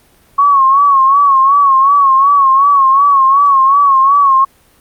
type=tone with vibrato; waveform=sine; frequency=1103 Hz; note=C#6; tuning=9 cents flat; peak=-5 dBFS; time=0.38-4.45 s; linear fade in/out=10 ms; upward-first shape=sine; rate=2.7 Hz; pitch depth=72 cents each way; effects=pink hiss -49 dBFS RMS until 4.8 s + Opus 32 kbps